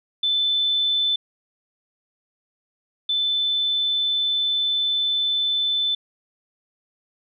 sine tone pair in turn, 3520 / 3520 Hz, A7 / A7, 0 / 0 cents, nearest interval unison, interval 0 cents, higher neither, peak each -18 / -19 dBFS, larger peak first, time 0.23-1.16 / 3.09-5.95 s, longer second, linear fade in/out 5 ms, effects none

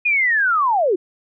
sine linear sweep, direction down, 2489 to 329.6 Hz, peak -14 dBFS, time 0.05-0.96 s, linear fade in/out 10 ms, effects none

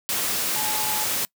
sine tone in noise, 856 Hz, A5, 48 cents flat, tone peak -30 dBFS, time 0.56-1.04 s, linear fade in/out 0 ms, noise white, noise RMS -25 dBFS, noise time 0.09-1.25 s, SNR -8 dB, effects noise-tail reverb RT60 0.1 s tail -24 dB re dry + high-pass 100 Hz 12 dB/octave

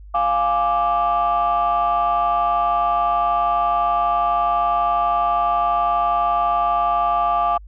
sine chord, D diminished, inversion first, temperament equal, 698.5 / 830.6 / 1174.7 Hz, F5 / Ab5 / D6, 0 / 0 / 0 cents, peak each -18 / -22 / -18 dBFS, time 0.14-7.58 s, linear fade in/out 10 ms, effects tanh soft clip ceiling -11 dBFS + added 50 Hz sine -37 dBFS peak until 7.67 s

